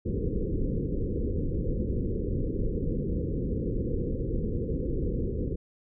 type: low-pass noise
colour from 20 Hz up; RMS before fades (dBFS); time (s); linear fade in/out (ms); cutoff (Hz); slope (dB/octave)
pink; -29; 0.05-5.56; 10; 510; 96
effects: none